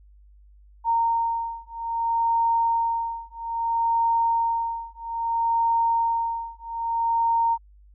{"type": "beating tone pair", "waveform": "sine", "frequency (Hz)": [922, 922.61], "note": ["A#5", "A#5"], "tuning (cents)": [-19, -18], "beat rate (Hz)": 0.61, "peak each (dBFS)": -24, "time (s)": [0.84, 7.58], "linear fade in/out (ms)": 50, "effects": ["added 50 Hz sine -49 dBFS peak until 7.94 s"]}